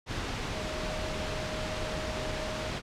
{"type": "tone in noise", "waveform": "sine", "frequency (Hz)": 622.3, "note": "D#5", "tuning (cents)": 0, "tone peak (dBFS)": -38, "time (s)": [0.52, 2.72], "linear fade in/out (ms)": 50, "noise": "pink", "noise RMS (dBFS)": -34, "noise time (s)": [0.06, 2.82], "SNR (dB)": -7, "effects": ["low-pass 5000 Hz 12 dB/octave"]}